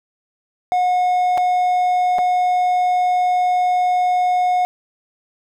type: tone with dropouts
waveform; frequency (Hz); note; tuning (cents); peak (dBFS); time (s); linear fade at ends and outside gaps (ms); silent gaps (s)
triangle; 725; F#5; -35; -12; 0.72-4.65; 0; 1.375-1.379 / 2.184-2.189
effects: none